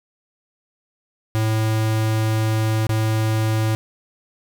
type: tone with dropouts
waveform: square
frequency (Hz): 109.9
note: A2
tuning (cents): -2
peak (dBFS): -18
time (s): 1.35-3.75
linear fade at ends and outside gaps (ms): 0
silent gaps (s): 2.868-2.893
effects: none